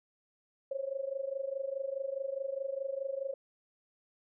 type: tone with amplitude modulation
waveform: sine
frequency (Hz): 543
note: C#5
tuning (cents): -36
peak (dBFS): -30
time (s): 0.71-3.34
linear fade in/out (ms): 5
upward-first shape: sine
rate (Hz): 24.8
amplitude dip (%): 85
effects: none